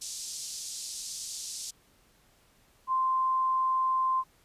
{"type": "band-pass noise", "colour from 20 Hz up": "pink", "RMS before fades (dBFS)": -39, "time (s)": [0.01, 1.71], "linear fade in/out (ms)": 10, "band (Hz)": [4800, 8800], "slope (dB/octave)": 24}
{"type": "tone", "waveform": "sine", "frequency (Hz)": 1043, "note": "C6", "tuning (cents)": -6, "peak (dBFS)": -24, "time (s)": [2.87, 4.24], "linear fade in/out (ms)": 50}
{"effects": ["pink hiss -64 dBFS RMS until 4.44 s", "resampled to 32000 Hz"]}